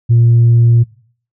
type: tone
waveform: sine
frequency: 117.4 Hz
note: A#2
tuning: 13 cents sharp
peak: -4 dBFS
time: 0.09-0.84 s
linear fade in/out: 20 ms
effects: noise-tail reverb RT60 0.5 s tail -21 dB re dry + tanh soft clip ceiling -3 dBFS